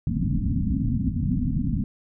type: low-pass noise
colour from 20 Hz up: white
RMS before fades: -24 dBFS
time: 0.07-1.84 s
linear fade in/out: 2 ms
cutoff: 270 Hz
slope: 96 dB/octave
effects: none